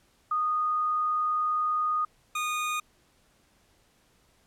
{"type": "tone pair in turn", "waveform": ["sine", "25% pulse"], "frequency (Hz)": [1235, 1230], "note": ["D#6", "D#6"], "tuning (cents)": [-13, -20], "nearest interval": "unison", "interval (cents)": 7, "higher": "first", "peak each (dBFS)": -24, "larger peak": "neither", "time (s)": [[0.31, 2.05], [2.35, 2.8]], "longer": "first", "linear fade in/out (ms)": 5, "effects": ["pink hiss -65 dBFS RMS until 4.46 s", "low-pass 12000 Hz 12 dB/octave"]}